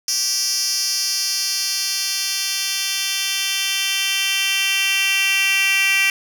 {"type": "tone with high-pass filter sweep", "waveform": "10% pulse", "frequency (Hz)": 390, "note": "G4", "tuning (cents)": -9, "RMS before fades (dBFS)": -20, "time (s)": [0.08, 6.1], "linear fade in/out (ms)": 2, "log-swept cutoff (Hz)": [5300, 2500], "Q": 3.6, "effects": []}